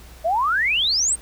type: exponential sweep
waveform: sine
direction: up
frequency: 620 to 8840 Hz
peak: -17 dBFS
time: 0.24-1.16 s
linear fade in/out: 20 ms
effects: added 60 Hz sine -43 dBFS peak until 1.21 s + pink hiss -47 dBFS RMS until 1.21 s